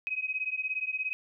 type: beating tone pair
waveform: sine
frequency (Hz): 2521 / 2538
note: D#7 / D#7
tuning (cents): +22 / +34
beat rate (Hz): 17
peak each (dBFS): -33 / -33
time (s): 0.07-1.13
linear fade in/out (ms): 0
effects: none